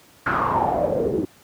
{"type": "noise with low-pass filter sweep", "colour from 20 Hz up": "pink", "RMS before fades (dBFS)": -21, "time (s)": [0.26, 1.25], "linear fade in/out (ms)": 5, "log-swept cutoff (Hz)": [1500, 330], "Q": 6.7, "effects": ["pink hiss -52 dBFS RMS until 1.43 s", "high-pass 100 Hz 12 dB/octave"]}